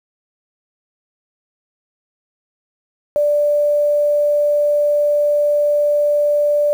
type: tone with quantisation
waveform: sine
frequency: 587.3 Hz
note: D5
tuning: in tune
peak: -12 dBFS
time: 3.16-6.73 s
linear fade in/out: 0 ms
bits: 7
effects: none